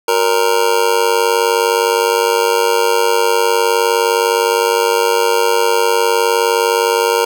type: tone with amplitude modulation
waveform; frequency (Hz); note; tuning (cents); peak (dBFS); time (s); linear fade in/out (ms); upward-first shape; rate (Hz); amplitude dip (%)
25% pulse; 466.2; A#4; 0; -4; 0.08-7.25; 5; sine; 99.6; 80
effects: none